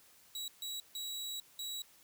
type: tone bursts at uneven times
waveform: sawtooth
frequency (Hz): 3886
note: B7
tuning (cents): -29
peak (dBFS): -36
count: 4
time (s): 0.35-0.48 / 0.62-0.8 / 0.95-1.4 / 1.59-1.82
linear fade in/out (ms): 2
effects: white hiss -63 dBFS RMS until 2.03 s